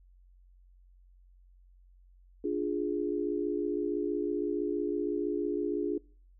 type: chord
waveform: sine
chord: D diminished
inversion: none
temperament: equal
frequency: 293.7 / 349.2 / 415.3 Hz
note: D4 / F4 / Ab4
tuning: 0 / 0 / 0 cents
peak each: -33 dBFS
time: 2.44-5.98 s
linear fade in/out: 5 ms
effects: noise-tail reverb RT60 0.5 s tail -25 dB re dry + added 45 Hz sine -56 dBFS peak until 6.39 s